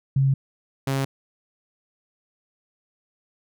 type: tone pair in turn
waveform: sine / sawtooth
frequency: 135.7 / 135.7 Hz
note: C#3 / C#3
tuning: -36 / -36 cents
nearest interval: unison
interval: 0 cents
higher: neither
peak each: -16 / -18 dBFS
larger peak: first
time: 0.16-0.34 / 0.87-1.05 s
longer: neither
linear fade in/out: 5 ms
effects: none